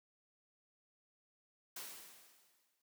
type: noise with exponential decay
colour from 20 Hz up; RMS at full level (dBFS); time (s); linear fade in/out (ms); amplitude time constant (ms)
white; -45; 1.76-2.82; 5; 230
effects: noise-tail reverb RT60 0.1 s tail -19 dB re dry + high-pass 200 Hz 12 dB/octave